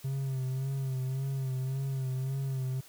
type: tone with vibrato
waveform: triangle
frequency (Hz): 132.9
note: C3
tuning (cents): +27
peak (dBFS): -28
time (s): 0.04-2.81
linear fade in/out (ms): 10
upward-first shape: sine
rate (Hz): 1.8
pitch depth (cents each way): 46
effects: white hiss -55 dBFS RMS until 2.88 s